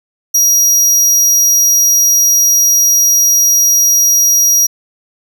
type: tone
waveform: 40% pulse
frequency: 5740 Hz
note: F8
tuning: 47 cents sharp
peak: -6 dBFS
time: 0.34-4.67 s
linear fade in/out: 10 ms
effects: none